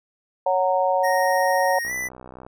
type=harmonic tone; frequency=185 Hz; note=F#3; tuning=in tune; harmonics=3 / 4 / 5; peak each=-21 / -22 / -23 dBFS; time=0.46-1.79 s; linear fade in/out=5 ms
type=tone with pitch glide; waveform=square; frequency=1864.7 to 1987 Hz; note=A#6 to B6; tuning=0 to +10 cents; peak=-26 dBFS; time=1.03-2.09 s; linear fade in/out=20 ms; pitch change=+110 cents; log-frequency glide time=1.86-1.92 s
type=click train; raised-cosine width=1 ms; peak=-26 dBFS; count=40; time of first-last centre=1.85-2.465 s; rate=63.4 Hz
effects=none